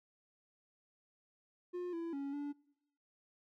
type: tone with pitch steps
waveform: triangle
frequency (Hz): 356.3 / 334.5 / 278.9 / 288.3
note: F4 / E4 / C#4 / D4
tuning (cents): +35 / +25 / +11 / -32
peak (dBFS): -36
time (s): 1.73-2.53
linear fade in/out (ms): 20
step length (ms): 200
effects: noise-tail reverb RT60 0.9 s tail -25 dB re dry